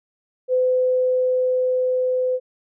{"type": "tone with level ramp", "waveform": "sine", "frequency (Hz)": 508, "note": "B4", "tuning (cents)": 49, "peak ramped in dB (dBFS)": [-15, -18], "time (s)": [0.48, 2.4], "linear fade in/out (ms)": 50, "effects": []}